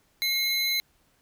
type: tone pair together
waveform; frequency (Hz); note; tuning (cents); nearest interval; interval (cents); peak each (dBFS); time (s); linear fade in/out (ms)
square; 2152 / 4043; C7 / B7; +48 / +40; major seventh; 1092; -29 / -26; 0.22-0.8; 0
effects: pink hiss -66 dBFS RMS until 1.21 s